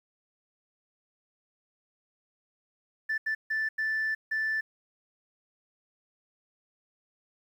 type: tone bursts at uneven times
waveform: sine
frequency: 1760 Hz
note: A6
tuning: in tune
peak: -25 dBFS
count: 5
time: 3.09-3.18 / 3.26-3.35 / 3.5-3.69 / 3.78-4.15 / 4.31-4.61 s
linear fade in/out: 10 ms
effects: tanh soft clip ceiling -24 dBFS + 10-bit